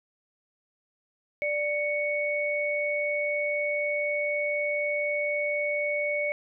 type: tone pair together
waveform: sine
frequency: 589 / 2224 Hz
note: D5 / C#7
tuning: +5 / +5 cents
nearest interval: octave + major seventh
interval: 2300 cents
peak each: -28 dBFS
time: 1.42-6.32 s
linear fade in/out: 0 ms
effects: none